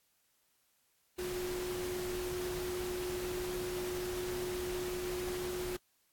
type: tone in noise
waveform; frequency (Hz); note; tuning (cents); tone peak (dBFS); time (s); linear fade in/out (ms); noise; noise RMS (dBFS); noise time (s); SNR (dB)
sine; 361.9; F#4; -38; -36; 1.18-5.77; 10; pink; -43; 1.18-5.77; +4
effects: white hiss -74 dBFS RMS until 6.12 s + AAC 64 kbps